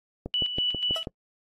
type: click train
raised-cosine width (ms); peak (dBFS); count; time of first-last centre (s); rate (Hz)
2; -19; 6; 0.26-1.072; 6.16
type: tone with tremolo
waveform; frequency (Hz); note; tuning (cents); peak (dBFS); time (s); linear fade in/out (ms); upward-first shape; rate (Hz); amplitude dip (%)
sine; 2960; F#7; 0; -23; 0.34-1.03; 0; square; 4.1; 55
type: tone with exponential decay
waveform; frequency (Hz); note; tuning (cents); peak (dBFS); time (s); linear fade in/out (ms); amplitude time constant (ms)
30% pulse; 650; E5; -24; -25; 0.96-1.06; 2; 21
effects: noise-tail reverb RT60 0.1 s tail -25 dB re dry + AAC 32 kbps